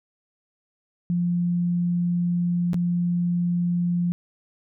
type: tone with dropouts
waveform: sine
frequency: 174.61 Hz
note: F3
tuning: in tune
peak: -20 dBFS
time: 1.1-4.12 s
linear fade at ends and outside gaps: 0 ms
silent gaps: 2.733-2.743 s
effects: none